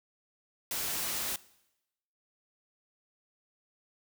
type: noise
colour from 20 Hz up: white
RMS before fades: -34 dBFS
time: 0.71-1.36 s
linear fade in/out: 2 ms
effects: noise-tail reverb RT60 0.9 s tail -20 dB re dry